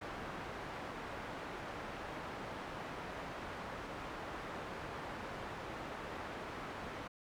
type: low-pass noise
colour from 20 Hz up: white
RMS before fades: -45 dBFS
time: 0.01-7.08 s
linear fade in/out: 10 ms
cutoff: 1300 Hz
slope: 12 dB/octave
effects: none